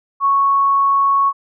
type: tone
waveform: sine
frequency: 1107 Hz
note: C#6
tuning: 3 cents flat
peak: -11 dBFS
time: 0.2-1.33 s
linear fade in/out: 50 ms
effects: none